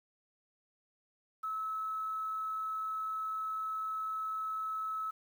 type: tone with quantisation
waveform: sine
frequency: 1298 Hz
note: E6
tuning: 27 cents flat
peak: -34 dBFS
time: 1.43-5.11 s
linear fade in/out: 10 ms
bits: 10
effects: none